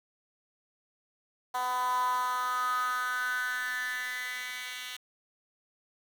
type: tone with high-pass filter sweep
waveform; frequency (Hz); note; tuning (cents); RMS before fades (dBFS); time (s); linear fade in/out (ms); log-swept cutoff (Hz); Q
10% pulse; 250.5; B3; +25; -32; 1.54-4.97; 10; 860 to 2500; 6.8
effects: 8-bit